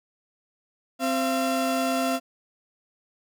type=tone pair together; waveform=35% pulse; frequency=261.6 / 682.4 Hz; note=C4 / F5; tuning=0 / -40 cents; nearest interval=octave + perfect fourth; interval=1660 cents; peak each=-24 dBFS; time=0.99-2.2 s; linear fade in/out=50 ms; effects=none